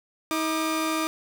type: tone pair together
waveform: sawtooth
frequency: 318.3 / 1199.7 Hz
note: D#4 / D6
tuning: +39 / +37 cents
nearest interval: octave + major seventh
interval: 2298 cents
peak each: -22 / -25 dBFS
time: 0.31-1.07 s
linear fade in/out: 0 ms
effects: none